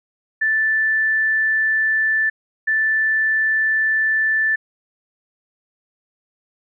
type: tone pair in turn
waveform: sine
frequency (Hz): 1760 / 1760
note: A6 / A6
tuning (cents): 0 / 0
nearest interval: unison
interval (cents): 0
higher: neither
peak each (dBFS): -15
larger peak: neither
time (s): 0.41-2.3 / 2.67-4.56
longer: neither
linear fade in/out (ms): 10
effects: none